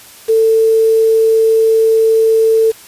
sine tone with quantisation, 445.8 Hz, A4, 23 cents sharp, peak -7 dBFS, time 0.28-2.72 s, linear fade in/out 20 ms, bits 5, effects white hiss -38 dBFS RMS until 2.87 s + resampled to 32000 Hz

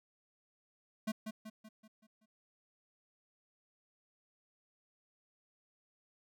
square tone with echo, 217.6 Hz, A3, 19 cents flat, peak -34 dBFS, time 1.07-1.12 s, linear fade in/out 10 ms, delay 190 ms, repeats 6, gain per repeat -6 dB, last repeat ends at 2.26 s, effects none

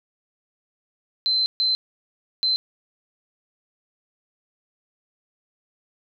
sine tone bursts at uneven times, 4080 Hz, C8, 44 cents flat, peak -18 dBFS, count 3, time 1.26-1.46 / 1.6-1.75 / 2.43-2.56 s, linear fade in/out 0 ms, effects none

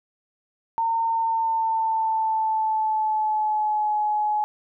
sine tone with pitch glide, 911 to 845.1 Hz, A#5 to G#5, -40 to +30 cents, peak -20 dBFS, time 0.78-4.44 s, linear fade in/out 0 ms, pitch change -130 cents, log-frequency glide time 1.03-3.97 s, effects none

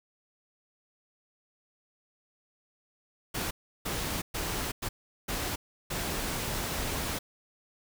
pink noise bursts at uneven times, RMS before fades -33 dBFS, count 6, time 3.34-3.51 / 3.85-4.22 / 4.34-4.72 / 4.82-4.89 / 5.28-5.56 / 5.9-7.19 s, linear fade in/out 10 ms, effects none

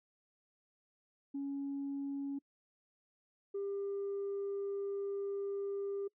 sine tone pair in turn, 278.7 / 398.3 Hz, C#4 / G4, +9 / +28 cents, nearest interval tritone, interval 619 cents, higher second, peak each -35 / -34 dBFS, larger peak second, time 1.34-2.39 / 3.54-6.08 s, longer second, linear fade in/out 10 ms, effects noise-tail reverb RT60 0.1 s tail -26 dB re dry + tanh soft clip ceiling -33 dBFS

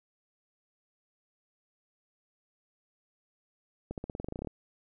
accelerating click train, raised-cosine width 2 ms, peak -23 dBFS, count 14, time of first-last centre 3.91-4.472 s, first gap 68 ms, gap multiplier 0.92, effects none

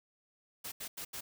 white noise bursts at uneven times, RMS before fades -42 dBFS, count 4, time 0.64-0.72 / 0.8-0.88 / 0.97-1.05 / 1.13-1.21 s, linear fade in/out 10 ms, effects none

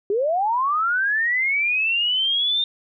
sine linear sweep, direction up, 383 to 3647 Hz, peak -18 dBFS, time 0.1-2.64 s, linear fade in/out 2 ms, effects none

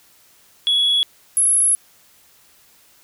sine tone pair in turn, 3368 / 10773 Hz, G#7 / E9, +24 / +37 cents, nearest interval octave + minor sixth, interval 2013 cents, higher second, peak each -12 / -10 dBFS, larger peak second, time 0.67-1.03 / 1.37-1.75 s, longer second, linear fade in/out 0 ms, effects tanh soft clip ceiling -12 dBFS + white hiss -53 dBFS RMS until 3.03 s

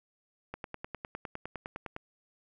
click train, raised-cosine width 0.5 ms, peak -23 dBFS, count 15, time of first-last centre 0.54-1.964 s, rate 9.83 Hz, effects none

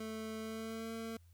25% pulse tone with pitch glide, 220 to 225.8 Hz, A3 to A3, 0 to +45 cents, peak -37 dBFS, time 0-1.17 s, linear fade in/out 5 ms, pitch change +45 cents, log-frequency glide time 0.4-0.9 s, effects added 85 Hz sine -59 dBFS peak until 1.33 s + white hiss -75 dBFS RMS until 1.33 s

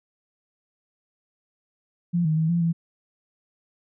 sine tone with pitch steps, 173 / 156.6 / 159.9 / 171.2 / 166.8 Hz, F3 / D#3 / D#3 / F3 / E3, -16 / +11 / +48 / -34 / +21 cents, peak -19 dBFS, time 2.13-2.73 s, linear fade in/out 20 ms, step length 120 ms, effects none

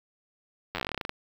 slowing click train, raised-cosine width 0.3 ms, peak -15 dBFS, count 16, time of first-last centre 0.75-1.094 s, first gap 10 ms, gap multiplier 1.11, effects 7-bit

